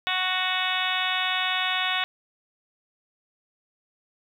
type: harmonic tone with a mistuned harmonic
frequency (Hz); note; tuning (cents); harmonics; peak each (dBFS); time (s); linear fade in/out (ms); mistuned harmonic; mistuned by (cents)
370; F#4; 0; 2 / 3 / 4 / 5 / 6 / 7 / 8 / 9 / 10; -32 / -32 / -32 / -32 / -32 / -32 / -32 / -32 / -32; 0.07-2.04; 0; 9; +34
effects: 9-bit